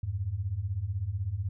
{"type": "beating tone pair", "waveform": "sine", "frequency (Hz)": [86.3, 102.3], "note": ["F2", "G#2"], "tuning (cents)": [-20, -26], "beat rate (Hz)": 16, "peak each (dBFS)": [-34, -31], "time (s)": [0.03, 1.49], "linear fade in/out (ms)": 5, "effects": []}